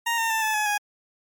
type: tone with pitch steps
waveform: 20% pulse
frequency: 932.3 / 910.5 / 889.2 / 868.4 / 848 / 828.2 Hz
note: A#5 / A#5 / A5 / A5 / G#5 / G#5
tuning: 0 / -41 / +18 / -23 / +36 / -5 cents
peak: -17 dBFS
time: 0.06-0.78 s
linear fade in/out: 10 ms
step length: 120 ms
effects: MP3 96 kbps